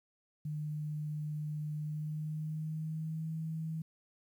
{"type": "tone with pitch glide", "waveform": "sine", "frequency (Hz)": [151.3, 160.02], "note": ["D#3", "D#3"], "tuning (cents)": [-48, 49], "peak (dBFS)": -35, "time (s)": [0.45, 3.82], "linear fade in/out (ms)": 5, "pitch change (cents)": 97, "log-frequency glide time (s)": [1.77, 3.3], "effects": ["11-bit"]}